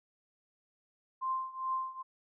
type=tone with tremolo; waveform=sine; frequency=1046.5 Hz; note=C6; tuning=in tune; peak=-29 dBFS; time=1.21-2.03 s; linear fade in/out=20 ms; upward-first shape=triangle; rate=2.4 Hz; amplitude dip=90%; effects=none